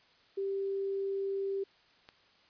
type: tone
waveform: sine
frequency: 392 Hz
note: G4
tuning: in tune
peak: -31 dBFS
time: 0.37-1.64 s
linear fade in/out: 10 ms
type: click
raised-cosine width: 0.2 ms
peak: -32 dBFS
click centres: 2.089 s
effects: white hiss -64 dBFS RMS until 2.49 s + resampled to 11025 Hz